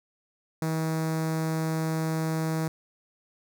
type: tone with notch filter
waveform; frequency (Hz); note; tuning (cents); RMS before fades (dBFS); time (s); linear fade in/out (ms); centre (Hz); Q
sawtooth; 160; D#3; +49; -28; 0.62-2.68; 2; 3000; 1.1
effects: none